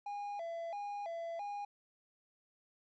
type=tone with vibrato; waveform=triangle; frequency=740 Hz; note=F#5; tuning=in tune; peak=-37 dBFS; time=0.06-1.65 s; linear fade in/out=5 ms; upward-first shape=square; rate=1.5 Hz; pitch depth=170 cents each way; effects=resampled to 16000 Hz + 13-bit